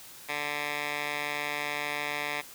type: tone with band-pass filter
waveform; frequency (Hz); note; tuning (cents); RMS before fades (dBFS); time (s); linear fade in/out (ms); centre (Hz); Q
10% pulse; 146.83; D3; 0; -33; 0.28-2.42; 20; 2200; 1.4
effects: white hiss -48 dBFS RMS until 2.54 s